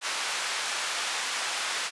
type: band-pass noise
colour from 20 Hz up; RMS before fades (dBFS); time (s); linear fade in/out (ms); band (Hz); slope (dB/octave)
pink; -31; 0.01-1.91; 50; 1100 to 7700; 12
effects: resampled to 24000 Hz